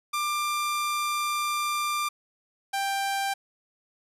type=tone pair in turn; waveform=sawtooth; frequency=1189 / 788 Hz; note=D6 / G5; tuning=+21 / +9 cents; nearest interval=perfect fifth; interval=712 cents; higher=first; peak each=-22 dBFS; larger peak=neither; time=0.13-2.09 / 2.73-3.34 s; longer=first; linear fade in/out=10 ms; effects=resampled to 32000 Hz + 10-bit